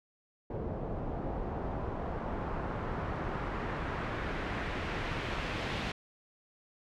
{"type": "noise with low-pass filter sweep", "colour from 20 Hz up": "pink", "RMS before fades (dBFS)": -36, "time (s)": [0.5, 5.92], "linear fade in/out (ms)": 5, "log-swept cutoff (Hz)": [570, 3200], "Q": 1.1, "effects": []}